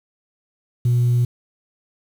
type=tone; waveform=sine; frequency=121.4 Hz; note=B2; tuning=29 cents flat; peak=-12 dBFS; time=0.85-1.25 s; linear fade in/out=5 ms; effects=tanh soft clip ceiling -12 dBFS + 7-bit